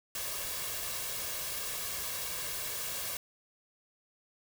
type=noise with comb filter; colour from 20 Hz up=white; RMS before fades=-37 dBFS; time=0.15-3.17 s; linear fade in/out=2 ms; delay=1.8 ms; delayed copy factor=+0.55; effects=none